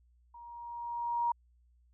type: tone with level ramp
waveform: sine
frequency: 946 Hz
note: A#5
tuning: 25 cents sharp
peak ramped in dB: -48 to -26 dBFS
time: 0.34-1.32 s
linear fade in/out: 5 ms
effects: added 60 Hz sine -63 dBFS peak until 1.93 s

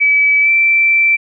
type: tone with pitch glide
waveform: sine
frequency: 2292 to 2337 Hz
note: D7 to D7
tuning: -43 to -9 cents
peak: -8 dBFS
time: 0-1.17 s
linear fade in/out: 20 ms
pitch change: +34 cents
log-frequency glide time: 0.41-0.5 s
effects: none

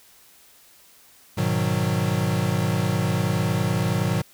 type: chord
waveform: square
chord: G# minor seventh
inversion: none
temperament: equal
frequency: 103.83 / 123.47 / 155.56 / 185 Hz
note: G#2 / B2 / D#3 / F#3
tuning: 0 / 0 / 0 / 0 cents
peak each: -27 dBFS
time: 1.37-4.22 s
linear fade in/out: 10 ms
effects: white hiss -53 dBFS RMS until 4.33 s

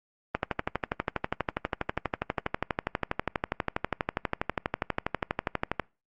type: click train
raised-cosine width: 0.5 ms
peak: -11 dBFS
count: 68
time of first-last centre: 0.35-5.797 s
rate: 12.3 Hz
effects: noise-tail reverb RT60 0.3 s tail -26 dB re dry + Opus 24 kbps

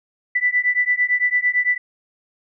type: beating tone pair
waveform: sine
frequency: 1975.5 / 1984.4 Hz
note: B6 / B6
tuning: 0 / +8 cents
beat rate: 8.9 Hz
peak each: -19 dBFS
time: 0.35-1.78 s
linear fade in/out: 10 ms
effects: none

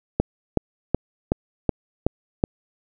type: click train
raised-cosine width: 2 ms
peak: -4 dBFS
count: 7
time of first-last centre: 0.2-2.439 s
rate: 2.68 Hz
effects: none

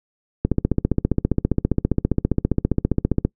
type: click train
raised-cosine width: 3 ms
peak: -4 dBFS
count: 43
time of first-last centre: 0.45-3.25 s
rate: 15 Hz
effects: noise-tail reverb RT60 0.1 s tail -24 dB re dry

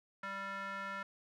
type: tone with band-pass filter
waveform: square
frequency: 196 Hz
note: G3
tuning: in tune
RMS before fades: -42 dBFS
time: 0.23-1.03 s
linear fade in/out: 5 ms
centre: 1500 Hz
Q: 3
effects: none

